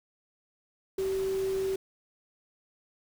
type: tone in noise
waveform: sine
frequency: 383.8 Hz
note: G4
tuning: 37 cents flat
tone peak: -27 dBFS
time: 0.98-1.76 s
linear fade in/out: 5 ms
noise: pink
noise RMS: -44 dBFS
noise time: 0.98-1.76 s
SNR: +14 dB
effects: none